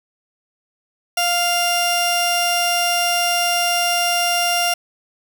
sawtooth tone pair together, 698.5 / 2794 Hz, F5 / F7, 0 / 0 cents, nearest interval 2 octaves, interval 2400 cents, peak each -15 dBFS, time 1.17-4.74 s, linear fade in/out 5 ms, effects none

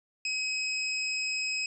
25% pulse tone, 2544 Hz, D#7, 38 cents sharp, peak -25 dBFS, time 0.25-1.66 s, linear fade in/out 2 ms, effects resampled to 24000 Hz

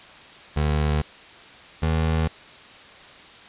25% pulse tone pair in turn, 75.2 / 80.07 Hz, D2 / E2, +42 / -50 cents, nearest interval minor second, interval 108 cents, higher second, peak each -16 dBFS, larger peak neither, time 0.56-1.02 / 1.82-2.28 s, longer neither, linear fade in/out 10 ms, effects white hiss -45 dBFS RMS until 3.48 s + resampled to 8000 Hz

